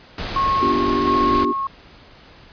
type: noise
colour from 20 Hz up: pink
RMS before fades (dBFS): -27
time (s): 0.18-1.45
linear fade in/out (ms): 2
type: tone with tremolo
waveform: sine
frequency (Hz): 1089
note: C#6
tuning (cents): -31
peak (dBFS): -16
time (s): 0.36-1.67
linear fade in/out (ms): 2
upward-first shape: square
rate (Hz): 1.4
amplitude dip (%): 40
type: chord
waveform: sine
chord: G dominant seventh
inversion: first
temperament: equal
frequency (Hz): 246.9 / 293.7 / 349.2 / 392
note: B3 / D4 / F4 / G4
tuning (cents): 0 / 0 / 0 / 0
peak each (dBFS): -24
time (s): 0.61-1.53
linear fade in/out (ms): 20
effects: pink hiss -46 dBFS RMS until 2.52 s + resampled to 11025 Hz